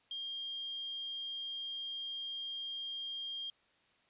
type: tone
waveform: sine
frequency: 3213 Hz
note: G7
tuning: 42 cents sharp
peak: -38 dBFS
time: 0.11-3.5 s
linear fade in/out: 2 ms
effects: white hiss -70 dBFS RMS until 4.09 s + resampled to 8000 Hz